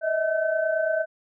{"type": "tone cluster", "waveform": "sine", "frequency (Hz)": [615, 644, 1530], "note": ["D#5", "E5", "G6"], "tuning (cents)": [-20, -41, -42], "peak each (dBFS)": [-28, -23, -29], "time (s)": [0.01, 1.06], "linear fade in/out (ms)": 50, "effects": []}